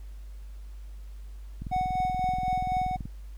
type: click train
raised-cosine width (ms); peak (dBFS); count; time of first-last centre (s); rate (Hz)
5; -24; 31; 1.62-3.055; 20.9
type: tone with tremolo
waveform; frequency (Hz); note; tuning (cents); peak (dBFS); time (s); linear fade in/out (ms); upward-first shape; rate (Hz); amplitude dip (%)
triangle; 740; F#5; 0; -22; 1.71-2.97; 20; sine; 4; 40
effects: added 50 Hz sine -39 dBFS peak until 3.37 s + pink hiss -62 dBFS RMS until 3.37 s